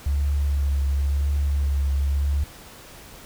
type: tone with vibrato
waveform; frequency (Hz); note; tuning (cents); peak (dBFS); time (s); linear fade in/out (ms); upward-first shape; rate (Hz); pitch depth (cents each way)
sine; 70.4; C#2; +27; -19; 0.06-2.44; 5; triangle; 0.95; 32
effects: pink hiss -44 dBFS RMS until 3.25 s